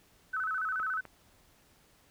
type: tone with vibrato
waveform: sine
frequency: 1396.9 Hz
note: F6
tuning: in tune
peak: -30 dBFS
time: 0.33-1.01 s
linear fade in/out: 10 ms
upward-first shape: square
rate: 14 Hz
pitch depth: 140 cents each way
type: clicks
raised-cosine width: 0.5 ms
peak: -31 dBFS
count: 2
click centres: 0.8 / 1.053 s
effects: pink hiss -64 dBFS RMS until 2.1 s